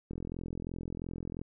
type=click train; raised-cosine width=3 ms; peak=-26 dBFS; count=57; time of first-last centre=0.11-1.415 s; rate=42.9 Hz; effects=none